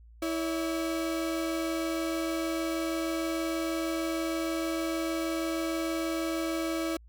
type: tone pair together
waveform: 35% pulse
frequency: 326.8 / 567.2 Hz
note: E4 / C#5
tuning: -15 / +40 cents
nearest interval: minor seventh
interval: 955 cents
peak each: -28 / -35 dBFS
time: 0.22-6.97 s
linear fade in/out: 5 ms
effects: added 57 Hz sine -50 dBFS peak until 7.08 s